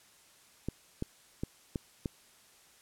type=clicks; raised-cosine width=3 ms; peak=-20 dBFS; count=5; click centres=0.686 / 1.024 / 1.435 / 1.758 / 2.058 s; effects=white hiss -61 dBFS RMS until 2.81 s + low-pass 11000 Hz 12 dB/octave